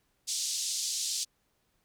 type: band-pass noise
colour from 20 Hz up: white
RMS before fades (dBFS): -33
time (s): 0.27-1.25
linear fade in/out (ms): 20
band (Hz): 3900 to 7800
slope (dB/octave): 24
effects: pink hiss -74 dBFS RMS until 1.84 s